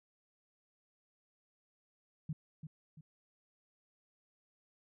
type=tone with echo; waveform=sine; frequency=155.1 Hz; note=D#3; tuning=5 cents flat; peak=-35 dBFS; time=2.29-2.33 s; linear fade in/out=5 ms; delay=340 ms; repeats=2; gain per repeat=-8 dB; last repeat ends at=3.01 s; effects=none